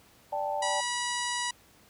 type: chord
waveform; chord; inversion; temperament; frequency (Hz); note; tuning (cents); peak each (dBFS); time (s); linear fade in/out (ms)
sine; D suspended fourth; none; equal with one note detuned; 587.3 / 786.3 / 880; D5 / G5 / A5; 0 / +5 / 0; -33; 0.32-0.81; 10
type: harmonic tone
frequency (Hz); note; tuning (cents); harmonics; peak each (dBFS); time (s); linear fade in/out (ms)
971; B5; -30; 1 / 2 / 3 / 4 / 5 / 6 / 7 / 8 / 9 / 10; -34 / -35 / -38 / -39 / -40 / -42 / -42 / -42 / -44 / -43; 0.62-1.51; 5
effects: pink hiss -59 dBFS RMS until 1.89 s + high-pass 60 Hz 12 dB/octave